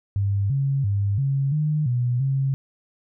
sine tone with pitch steps, 99.7 / 137.6 / 100.5 / 137.4 / 151.9 / 122.8 / 135.6 Hz, G2 / C#3 / G2 / C#3 / D#3 / B2 / C#3, +30 / -12 / +44 / -15 / -41 / -9 / -38 cents, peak -19 dBFS, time 0.16-2.54 s, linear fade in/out 0 ms, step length 340 ms, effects none

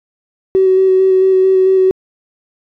triangle tone with vibrato, 377.9 Hz, F#4, 37 cents sharp, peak -3 dBFS, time 0.55-1.91 s, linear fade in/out 0 ms, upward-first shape square, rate 4.5 Hz, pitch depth 12 cents each way, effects tanh soft clip ceiling -5 dBFS

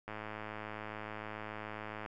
click train, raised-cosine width 0.5 ms, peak -27 dBFS, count 213, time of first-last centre 0.08-2.061 s, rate 107 Hz, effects none

